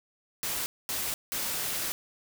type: noise bursts at uneven times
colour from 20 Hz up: white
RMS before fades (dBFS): -32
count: 3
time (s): 0.43-0.66 / 0.89-1.14 / 1.32-1.92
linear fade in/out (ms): 0
effects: none